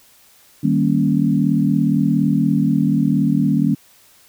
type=chord; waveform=sine; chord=Eb dominant seventh; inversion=none; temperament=equal; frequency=155.56 / 196 / 233.1 / 277.2 Hz; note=Eb3 / G3 / Bb3 / Db4; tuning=0 / 0 / 0 / 0 cents; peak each=-19 dBFS; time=0.63-3.75 s; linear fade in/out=10 ms; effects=white hiss -51 dBFS RMS until 4.28 s